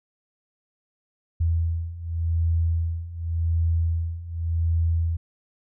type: beating tone pair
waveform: sine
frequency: 82.5 / 83.38 Hz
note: E2 / E2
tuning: +2 / +20 cents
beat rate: 0.88 Hz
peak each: -26 / -23 dBFS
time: 1.4-5.17 s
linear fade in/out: 10 ms
effects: none